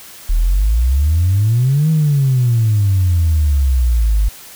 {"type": "exponential two-way sweep", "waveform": "sine", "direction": "up then down", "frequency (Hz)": [37.22, 161, 49.01], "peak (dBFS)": -9, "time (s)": [0.29, 4.29], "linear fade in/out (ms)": 10, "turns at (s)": 1.9, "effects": ["tanh soft clip ceiling -6 dBFS", "white hiss -37 dBFS RMS until 4.55 s"]}